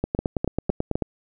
two click trains, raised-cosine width 2 ms, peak -9 / -9 dBFS, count 10 / 4, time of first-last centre 0.04-1.023 / 0.19-0.955 s, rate 9.16 / 3.92 Hz, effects none

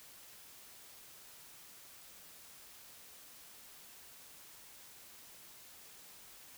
silence, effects white hiss -56 dBFS RMS until 6.57 s

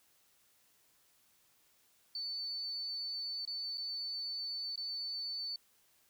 sine tone with dropouts, 4504 Hz, C#8, 27 cents sharp, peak -37 dBFS, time 2.15-5.56 s, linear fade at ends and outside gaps 2 ms, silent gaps 3.452-3.475 / 3.774-3.779 / 4.758-4.776 s, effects white hiss -70 dBFS RMS until 6.09 s

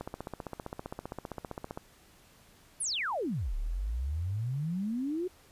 click train, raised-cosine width 1 ms, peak -23 dBFS, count 28, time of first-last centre 0.01-1.775 s, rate 15.3 Hz
sine exponential two-way sweep, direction down then up, 11175 to 33.75 to 376.7 Hz, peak -30 dBFS, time 2.8-5.28 s, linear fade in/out 10 ms, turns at 3.55 s
effects pink hiss -60 dBFS RMS until 5.51 s + resampled to 32000 Hz

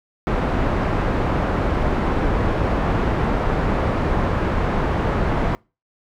pink low-pass noise, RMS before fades -20 dBFS, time 0.27-5.55 s, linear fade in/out 0 ms, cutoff 1300 Hz, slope 12 dB/octave, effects noise-tail reverb RT60 0.3 s tail -26 dB re dry

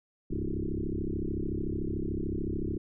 sine tone with frequency modulation, 153.8 Hz, D#3, 20 cents flat, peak -29 dBFS, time 0.3-2.78 s, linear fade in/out 10 ms, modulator 33.6 Hz, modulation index 6.6, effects none

